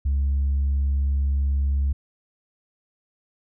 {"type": "tone", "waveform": "sine", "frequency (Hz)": 69.3, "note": "C#2", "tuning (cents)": 0, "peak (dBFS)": -17, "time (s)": [0.05, 1.93], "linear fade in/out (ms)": 10, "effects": ["tanh soft clip ceiling -17 dBFS"]}